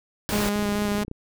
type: noise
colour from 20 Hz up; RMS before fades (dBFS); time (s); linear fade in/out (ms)
pink; -28; 0.29-0.49; 0
type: tone with vibrato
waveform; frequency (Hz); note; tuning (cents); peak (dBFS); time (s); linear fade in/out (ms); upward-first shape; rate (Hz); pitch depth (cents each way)
sawtooth; 206.2; G#3; -12; -19; 0.32-1.04; 10; square; 4.6; 11
type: click train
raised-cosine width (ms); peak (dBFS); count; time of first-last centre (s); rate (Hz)
3; -21; 18; 0.56-1.114; 30.7
effects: none